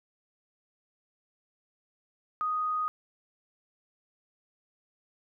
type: tone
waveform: sine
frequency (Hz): 1244.5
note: D#6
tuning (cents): 0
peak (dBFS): -27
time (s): 2.41-2.88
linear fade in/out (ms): 0
effects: none